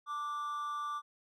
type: tone with amplitude modulation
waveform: triangle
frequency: 1174.7 Hz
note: D6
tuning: in tune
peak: -31 dBFS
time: 0.06-1.02 s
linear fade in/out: 50 ms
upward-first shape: sine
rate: 287 Hz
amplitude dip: 50%
effects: none